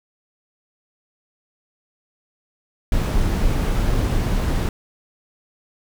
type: noise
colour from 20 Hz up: brown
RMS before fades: -19 dBFS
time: 2.92-4.69 s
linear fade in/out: 2 ms
effects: none